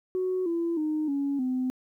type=tone with pitch steps; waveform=sine; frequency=370 / 337.3 / 307.6 / 280.4 / 255.7 Hz; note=F#4 / E4 / D#4 / C#4 / C4; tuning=0 / +40 / -20 / +20 / -40 cents; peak=-24 dBFS; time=0.15-1.7 s; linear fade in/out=0 ms; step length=310 ms; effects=tanh soft clip ceiling -21 dBFS + 11-bit